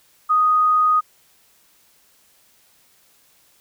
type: tone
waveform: sine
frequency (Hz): 1244.5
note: D#6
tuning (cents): 0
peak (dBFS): -13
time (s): 0.29-1.01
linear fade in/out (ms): 20
effects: white hiss -57 dBFS RMS until 3.6 s